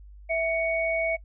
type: tone pair together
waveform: sine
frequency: 657 / 2232 Hz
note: E5 / C#7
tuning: -6 / +11 cents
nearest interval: octave + major sixth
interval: 2117 cents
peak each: -25 / -27 dBFS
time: 0.29-1.17 s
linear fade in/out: 20 ms
effects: noise-tail reverb RT60 0.1 s tail -25 dB re dry + added 50 Hz sine -44 dBFS peak until 1.24 s